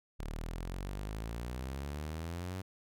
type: exponential sweep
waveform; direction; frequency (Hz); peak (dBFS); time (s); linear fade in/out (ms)
sawtooth; up; 36.48 to 95.5; -34; 0.19-2.62; 10
effects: none